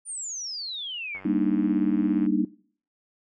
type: exponential sweep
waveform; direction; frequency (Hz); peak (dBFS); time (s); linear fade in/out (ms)
sine; down; 9397 to 2093; -31; 0.05-1.21; 50
type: click train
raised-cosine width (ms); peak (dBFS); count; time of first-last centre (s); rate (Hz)
0.5; -30; 107; 1.15-2.262; 95.3
type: chord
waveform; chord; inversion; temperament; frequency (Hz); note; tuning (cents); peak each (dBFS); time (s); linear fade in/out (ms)
sine; Eb major seventh; first; equal; 196 / 233.1 / 293.7 / 311.1; G3 / Bb3 / D4 / Eb4; 0 / 0 / 0 / 0; -27 / -27 / -25 / -26; 1.25-2.45; 5
effects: noise-tail reverb RT60 0.5 s tail -21 dB re dry